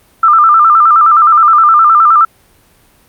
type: tone with vibrato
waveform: sine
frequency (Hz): 1263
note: D#6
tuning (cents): +26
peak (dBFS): -3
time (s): 0.23-2.25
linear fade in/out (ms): 5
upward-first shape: square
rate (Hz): 9.6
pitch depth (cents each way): 87
effects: pink hiss -48 dBFS RMS until 3.08 s + Opus 32 kbps